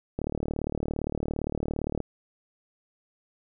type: click train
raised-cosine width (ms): 2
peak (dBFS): -16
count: 69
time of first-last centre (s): 0.19-2.003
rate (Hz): 37.5
effects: none